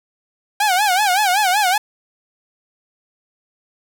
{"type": "tone with vibrato", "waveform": "sawtooth", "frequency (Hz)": 784, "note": "G5", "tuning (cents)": 0, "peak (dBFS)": -10, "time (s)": [0.6, 1.78], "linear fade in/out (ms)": 5, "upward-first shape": "sine", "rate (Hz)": 5.3, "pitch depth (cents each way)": 160, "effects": []}